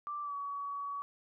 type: tone with pitch glide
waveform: sine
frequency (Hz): 1174.7 to 1131.4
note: D6 to C#6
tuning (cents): 0 to +35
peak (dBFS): -36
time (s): 0.07-1.02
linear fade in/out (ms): 0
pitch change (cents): -65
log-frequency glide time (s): 0.22-0.35
effects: none